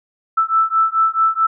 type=beating tone pair; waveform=sine; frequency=1318.5 / 1323.1 Hz; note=E6 / E6; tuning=0 / +6 cents; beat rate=4.6 Hz; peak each=-16 dBFS; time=0.37-1.47 s; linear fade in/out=10 ms; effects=none